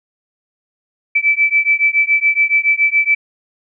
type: beating tone pair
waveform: sine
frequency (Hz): 2312 / 2319.1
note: D7 / D7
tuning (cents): -28 / -22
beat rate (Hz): 7.1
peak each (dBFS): -14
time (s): 1.15-3.15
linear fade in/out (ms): 10
effects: none